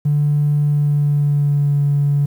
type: tone with pitch glide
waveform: triangle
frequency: 146.83 to 143.31 Hz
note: D3 to D3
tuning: 0 to -42 cents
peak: -9 dBFS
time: 0.05-2.26 s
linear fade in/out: 10 ms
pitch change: -42 cents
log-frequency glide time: 0.62-1.81 s
effects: tanh soft clip ceiling -10 dBFS + 8-bit